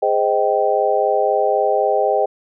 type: chord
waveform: sine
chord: Ab major seventh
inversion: none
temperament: just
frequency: 415.3 / 519.1 / 623 / 778.7 Hz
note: Ab4 / C5 / Eb5 / G5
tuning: 0 / -14 / +2 / -12 cents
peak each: -20 / -20 / -19 / -19 dBFS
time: 0.02-2.26 s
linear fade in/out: 10 ms
effects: none